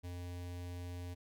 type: tone with notch filter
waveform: square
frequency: 88.5 Hz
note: F2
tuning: 23 cents sharp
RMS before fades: -44 dBFS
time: 0.03-1.15 s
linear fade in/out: 20 ms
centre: 1300 Hz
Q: 2
effects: none